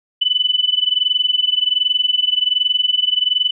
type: tone with amplitude modulation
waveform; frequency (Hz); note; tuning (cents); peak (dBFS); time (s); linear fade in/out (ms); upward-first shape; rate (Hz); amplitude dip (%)
sine; 2993; F#7; +19; -10; 0.21-3.51; 10; sine; 21.3; 90
effects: none